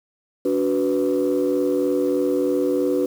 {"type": "chord", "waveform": "sine", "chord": "B minor", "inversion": "first", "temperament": "equal with one note detuned", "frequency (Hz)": [286.8, 370, 493.9], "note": ["D4", "F#4", "B4"], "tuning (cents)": [-41, 0, 0], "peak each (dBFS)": -21, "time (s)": [0.45, 3.06], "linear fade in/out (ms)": 5, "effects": ["tanh soft clip ceiling -12 dBFS", "7-bit"]}